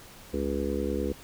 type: harmonic tone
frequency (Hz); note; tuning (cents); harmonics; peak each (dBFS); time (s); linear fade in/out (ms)
70; C#2; +18; 1 / 3 / 4 / 5 / 6 / 7; -34 / -34 / -34 / -34 / -34 / -34; 0.33-1.13; 10
effects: pink hiss -49 dBFS RMS until 1.23 s